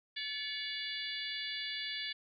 harmonic tone with a mistuned harmonic, 577 Hz, D5, 31 cents flat, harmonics 3 / 4 / 5 / 6 / 7 / 8, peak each -44 / -45 / -45 / -41 / -46 / -46 dBFS, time 0.16-2.13 s, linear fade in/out 10 ms, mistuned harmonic 4, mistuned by -56 cents, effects none

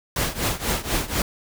pink noise with tremolo, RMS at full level -21 dBFS, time 0.16-1.22 s, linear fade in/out 2 ms, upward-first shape triangle, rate 4.1 Hz, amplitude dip 90%, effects none

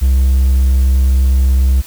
triangle tone, 65.41 Hz, C2, in tune, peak -5 dBFS, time 0.01-1.82 s, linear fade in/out 20 ms, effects tanh soft clip ceiling -1 dBFS + white hiss -36 dBFS RMS until 1.86 s

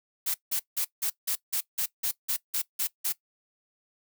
blue noise bursts, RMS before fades -28 dBFS, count 12, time 0.26-3.126 s, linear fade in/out 10 ms, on 83 ms, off 170 ms, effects noise-tail reverb RT60 0.1 s tail -19 dB re dry

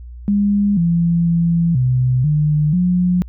sine tone with pitch steps, 203.1 / 169.7 / 168.7 / 127 / 150.8 / 179.4 Hz, G#3 / F3 / E3 / B2 / D3 / F3, -38 / -49 / +40 / +49 / +46 / +47 cents, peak -12 dBFS, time 0.28-3.22 s, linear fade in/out 0 ms, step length 490 ms, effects added 60 Hz sine -31 dBFS peak until 3.28 s

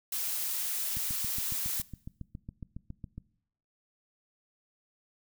blue noise, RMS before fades -33 dBFS, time 0.12-1.82 s, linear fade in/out 5 ms
click train, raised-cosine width 5 ms, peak -28 dBFS, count 17, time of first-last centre 0.97-3.18 s, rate 7.24 Hz
effects noise-tail reverb RT60 0.7 s tail -21 dB re dry

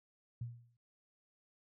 sine tone with exponential decay, 118.6 Hz, A#2, 30 cents sharp, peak -36 dBFS, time 0.41-0.77 s, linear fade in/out 5 ms, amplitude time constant 78 ms, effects none

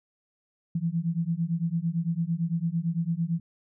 sine beating tone pair, 163 / 171.9 Hz, E3 / F3, -19 / -27 cents, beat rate 8.9 Hz, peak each -28 dBFS, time 0.75-3.4 s, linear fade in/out 5 ms, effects none

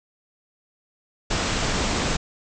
pink low-pass noise, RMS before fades -24 dBFS, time 1.3-2.17 s, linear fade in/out 10 ms, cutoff 7900 Hz, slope 96 dB/octave, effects none

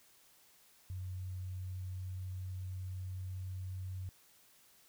sine tone with pitch glide, 92.3 to 93.26 Hz, F#2 to F#2, -4 to +14 cents, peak -39 dBFS, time 0.9-4.09 s, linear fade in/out 0 ms, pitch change +18 cents, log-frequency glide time 1.06-3.97 s, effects white hiss -65 dBFS RMS until 4.88 s

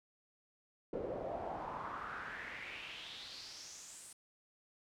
brown noise with band-pass filter sweep, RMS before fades -45 dBFS, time 0.93-4.13 s, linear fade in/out 5 ms, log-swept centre 450 to 9100 Hz, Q 4.1, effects none

